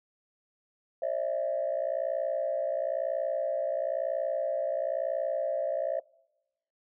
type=tone cluster; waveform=sine; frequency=541 / 601 / 662 Hz; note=C#5 / D5 / E5; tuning=-42 / +40 / +7 cents; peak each=-31 dBFS; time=1.02-6 s; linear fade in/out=5 ms; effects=noise-tail reverb RT60 1.0 s tail -26 dB re dry + tanh soft clip ceiling -21 dBFS